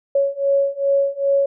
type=beating tone pair; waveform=sine; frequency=554.4 / 556.9 Hz; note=C#5 / C#5; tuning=0 / +8 cents; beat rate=2.5 Hz; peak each=-19 / -18 dBFS; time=0.15-1.46 s; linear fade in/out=5 ms; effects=none